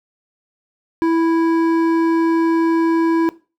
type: tone with hard clipping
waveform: sine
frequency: 329.6 Hz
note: E4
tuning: in tune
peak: -15 dBFS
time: 1.02-3.29 s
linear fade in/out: 0 ms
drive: 10 dB
effects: noise-tail reverb RT60 0.3 s tail -18 dB re dry